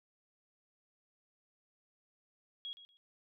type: tone with echo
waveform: sine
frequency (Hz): 3306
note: G#7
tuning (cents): -9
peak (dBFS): -40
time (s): 2.65-2.73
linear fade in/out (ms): 0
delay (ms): 120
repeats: 2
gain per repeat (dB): -13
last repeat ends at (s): 2.97
effects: none